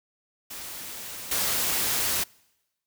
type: noise with level steps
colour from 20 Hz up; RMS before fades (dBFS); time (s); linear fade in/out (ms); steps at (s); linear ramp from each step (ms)
white; -38 / -26; 0.5-2.24; 10; 1.31; 5
effects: noise-tail reverb RT60 1.0 s tail -26 dB re dry